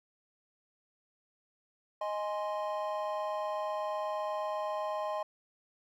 triangle chord, Ab major, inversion second, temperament equal, 622.3 / 830.6 / 1046.5 Hz, Eb5 / Ab5 / C6, 0 / 0 / 0 cents, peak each -33 / -37 / -36 dBFS, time 2.01-5.23 s, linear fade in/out 5 ms, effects none

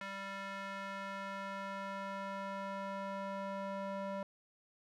square tone with band-pass filter sweep, 196 Hz, G3, in tune, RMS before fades -42 dBFS, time 0.01-4.23 s, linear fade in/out 2 ms, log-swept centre 1700 to 740 Hz, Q 1.3, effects none

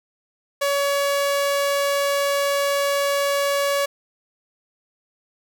sawtooth tone, 564 Hz, C#5, 30 cents sharp, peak -15 dBFS, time 0.61-3.86 s, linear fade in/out 10 ms, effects none

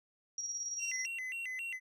sine tone with tremolo, 5680 Hz, F8, 28 cents sharp, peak -35 dBFS, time 0.38-1.06 s, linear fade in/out 2 ms, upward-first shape square, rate 18 Hz, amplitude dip 40%
triangle tone with vibrato, 2355 Hz, D7, 4 cents sharp, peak -36 dBFS, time 0.78-1.8 s, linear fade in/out 50 ms, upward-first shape square, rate 3.7 Hz, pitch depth 260 cents each way
effects none

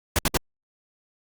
pink noise bursts, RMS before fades -21 dBFS, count 3, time 0.16-0.371 s, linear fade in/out 0 ms, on 27 ms, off 65 ms, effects Opus 48 kbps

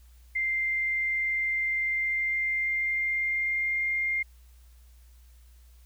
sine tone with pitch glide, 2093 to 2114 Hz, C7 to C7, 0 to +17 cents, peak -25 dBFS, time 0.35-4.23 s, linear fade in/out 10 ms, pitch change +17 cents, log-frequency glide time 1.85-3.85 s, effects added 60 Hz sine -51 dBFS peak until 5.85 s + white hiss -65 dBFS RMS until 5.85 s

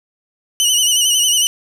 20% pulse tone with vibrato, 2960 Hz, F#7, in tune, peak -6 dBFS, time 0.6-1.47 s, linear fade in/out 0 ms, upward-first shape sine, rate 11 Hz, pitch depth 61 cents each way, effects none

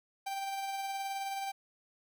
45% pulse tone with tremolo, 784 Hz, G5, in tune, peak -34 dBFS, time 0.26-1.52 s, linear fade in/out 10 ms, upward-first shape sine, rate 19 Hz, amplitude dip 30%, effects none

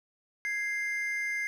triangle tone pair together, 1661.2 / 2093 Hz, G#6 / C7, 0 / 0 cents, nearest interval major third, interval 400 cents, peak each -34 / -29 dBFS, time 0.45-1.47 s, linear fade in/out 0 ms, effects none

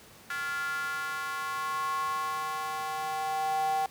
square tone with high-pass filter sweep, 155.56 Hz, D#3, in tune, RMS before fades -32 dBFS, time 0.3-3.86 s, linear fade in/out 2 ms, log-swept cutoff 1500 to 750 Hz, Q 6.9, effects pink hiss -53 dBFS RMS until 3.9 s + high-pass 80 Hz 12 dB/octave

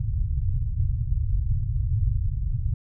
white low-pass noise, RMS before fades -24 dBFS, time 0-2.74 s, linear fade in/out 5 ms, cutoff 120 Hz, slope 48 dB/octave, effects none

